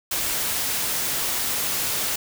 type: noise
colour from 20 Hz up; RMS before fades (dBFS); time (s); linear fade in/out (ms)
white; -25; 0.11-2.16; 5
effects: none